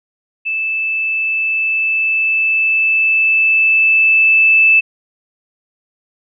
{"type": "tone with level ramp", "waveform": "sine", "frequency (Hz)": 2631, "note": "E7", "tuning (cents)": -4, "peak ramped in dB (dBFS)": [-16, -6], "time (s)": [0.45, 4.81], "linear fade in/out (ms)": 20, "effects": []}